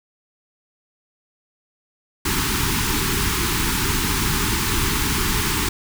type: band-stop noise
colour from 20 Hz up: pink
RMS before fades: -21 dBFS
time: 2.25-5.69 s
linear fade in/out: 5 ms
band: 430 to 840 Hz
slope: 96 dB/octave
effects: none